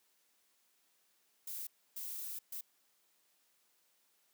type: noise bursts at uneven times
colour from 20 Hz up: violet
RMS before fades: -43 dBFS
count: 3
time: 1.47-1.67 / 1.96-2.39 / 2.52-2.61 s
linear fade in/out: 5 ms
effects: white hiss -74 dBFS RMS until 4.33 s + high-pass 200 Hz 12 dB/octave